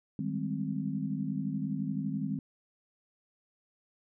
sine chord, Ab major seventh, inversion second, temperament equal, 155.56 / 196 / 207.7 / 261.6 Hz, Eb3 / G3 / Ab3 / C4, 0 / 0 / 0 / 0 cents, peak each -36 / -36 / -37 / -36 dBFS, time 0.19-2.39 s, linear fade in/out 2 ms, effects none

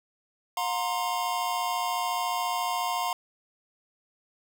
square chord, F suspended fourth, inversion none, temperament equal with one note detuned, 714.8 / 932.3 / 1046.5 Hz, F5 / Bb5 / C6, +40 / 0 / 0 cents, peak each -32 dBFS, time 0.57-3.13 s, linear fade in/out 2 ms, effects none

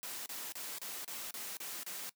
white noise bursts, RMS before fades -43 dBFS, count 8, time 0.03-2.094 s, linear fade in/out 0 ms, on 230 ms, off 32 ms, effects noise-tail reverb RT60 0.1 s tail -18 dB re dry + high-pass 200 Hz 12 dB/octave

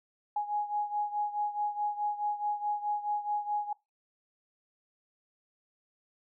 sine beating tone pair, 830.6 / 835.3 Hz, G#5 / G#5, 0 / +10 cents, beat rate 4.7 Hz, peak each -31 / -35 dBFS, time 0.36-3.73 s, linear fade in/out 5 ms, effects noise-tail reverb RT60 0.2 s tail -22 dB re dry

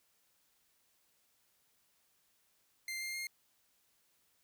sawtooth tone with pitch steps, 2093 / 2110 / 2127 Hz, C7 / C7 / C7, 0 / +14 / +28 cents, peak -35 dBFS, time 2.88-3.27 s, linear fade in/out 2 ms, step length 130 ms, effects white hiss -74 dBFS RMS until 4.43 s

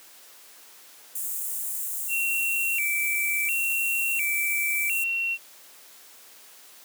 white high-pass noise, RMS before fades -31 dBFS, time 1.15-5.04 s, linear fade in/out 5 ms, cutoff 7200 Hz, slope 48 dB/octave
sine tone with vibrato, 2516 Hz, D#7, 19 cents sharp, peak -24 dBFS, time 2.08-5.38 s, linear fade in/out 50 ms, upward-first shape square, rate 0.71 Hz, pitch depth 140 cents each way
effects white hiss -50 dBFS RMS until 6.84 s + high-pass 300 Hz 12 dB/octave

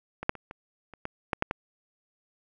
clicks, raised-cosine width 0.5 ms, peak -20 / -7 / -27 / -25 / -30 / -18 / -11 / -9 / -13 dBFS, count 9, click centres 0.23 / 0.294 / 0.353 / 0.511 / 0.937 / 1.054 / 1.332 / 1.424 / 1.511 s, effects none

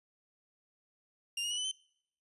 sawtooth tone with pitch steps, 2800 / 2867 / 2936 / 3006 / 3078 Hz, F7 / F7 / F#7 / F#7 / G7, +4 / +45 / -14 / +27 / -32 cents, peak -30 dBFS, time 1.37-1.715 s, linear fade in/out 5 ms, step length 69 ms, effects noise-tail reverb RT60 0.7 s tail -25 dB re dry + resampled to 24000 Hz

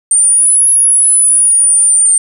sine linear two-way sweep, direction up then down, 8840 to 10548 to 8840 Hz, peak -3 dBFS, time 0.11-2.18 s, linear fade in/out 2 ms, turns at 0.69 s, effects tanh soft clip ceiling -4 dBFS + 7-bit

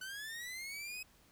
sawtooth linear sweep, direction up, 1491 to 2552 Hz, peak -39 dBFS, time 0.01-1.03 s, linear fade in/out 5 ms, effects pink hiss -66 dBFS RMS until 1.31 s

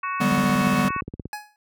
harmonic tone, 371.5 Hz, F#4, 7 cents sharp, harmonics 3 / 4 / 5 / 6 / 7, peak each -26 / -34 / -37 / -40 / -34 dBFS, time 0.03-1.01 s, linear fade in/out 5 ms
square chord, G major seventh, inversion second, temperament equal with one note detuned, 146.83 / 185 / 200.2 / 246.9 Hz, D3 / F#3 / G3 / B3, 0 / 0 / +37 / 0 cents, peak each -28 / -27 / -24 / -24 dBFS, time 0.2-0.89 s, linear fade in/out 10 ms
click train, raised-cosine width 3 ms, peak -19 dBFS, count 17, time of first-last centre 0.32-1.256 s, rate 17.1 Hz
25% pulse tone with exponential decay, 839 Hz, G#5, 17 cents sharp, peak -23 dBFS, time 1.33-1.56 s, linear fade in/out 1 ms, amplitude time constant 49 ms
effects high-pass 60 Hz 12 dB/octave

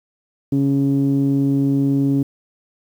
sawtooth tone with low-pass filter, 138.59 Hz, C#3, in tune, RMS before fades -17 dBFS, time 0.52-2.23 s, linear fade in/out 5 ms, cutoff 300 Hz, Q 4.3, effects 8-bit

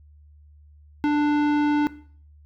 sine tone with tanh clipping, 295.3 Hz, D4, 10 cents sharp, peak -20 dBFS, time 1.04-1.87 s, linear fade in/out 0 ms, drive 17 dB, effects noise-tail reverb RT60 0.5 s tail -17 dB re dry + added 74 Hz sine -48 dBFS peak until 2.45 s

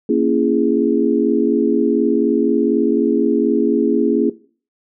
sine chord, A# half-diminished seventh, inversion none, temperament equal with one note detuned, 233.1 / 277.2 / 335.8 / 415.3 Hz, A#3 / C#4 / E4 / G#4, 0 / 0 / +32 / 0 cents, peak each -18 dBFS, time 0.09-4.3 s, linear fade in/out 5 ms, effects noise-tail reverb RT60 0.4 s tail -17 dB re dry

